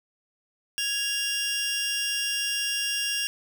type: tone pair together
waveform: 20% pulse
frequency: 1661.2 / 2794 Hz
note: G#6 / F7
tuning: 0 / 0 cents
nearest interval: major sixth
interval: 900 cents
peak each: -28 / -22 dBFS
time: 0.78-3.27 s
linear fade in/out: 0 ms
effects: 10-bit